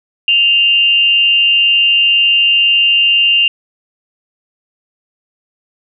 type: tone with amplitude modulation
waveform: sine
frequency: 2794 Hz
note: F7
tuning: in tune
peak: -5 dBFS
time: 0.28-3.48 s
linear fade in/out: 2 ms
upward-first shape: sine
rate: 242 Hz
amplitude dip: 50%
effects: none